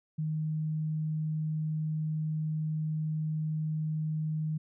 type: tone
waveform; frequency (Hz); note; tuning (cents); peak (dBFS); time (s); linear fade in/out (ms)
sine; 155.56; D#3; 0; -29; 0.18-4.58; 10
effects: none